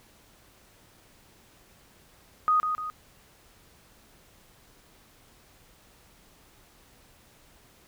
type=tone with echo; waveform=sine; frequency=1244.5 Hz; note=D#6; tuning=in tune; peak=-19 dBFS; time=2.48-2.6 s; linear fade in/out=0 ms; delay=150 ms; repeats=2; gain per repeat=-6 dB; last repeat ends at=2.9 s; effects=pink hiss -58 dBFS RMS until 7.87 s